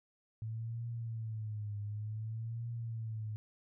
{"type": "tone with vibrato", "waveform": "sine", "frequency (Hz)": 110, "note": "A2", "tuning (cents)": 0, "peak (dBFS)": -37, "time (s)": [0.42, 3.36], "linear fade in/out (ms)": 0, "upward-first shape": "triangle", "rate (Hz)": 0.55, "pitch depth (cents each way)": 120, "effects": []}